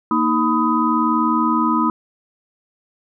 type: tone cluster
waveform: sine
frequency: 233.1 / 313.6 / 999 / 1255 Hz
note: A#3 / D#4 / B5 / D#6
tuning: 0 / +14 / +20 / +15 cents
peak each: -20 dBFS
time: 0.11-1.9 s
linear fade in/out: 2 ms
effects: none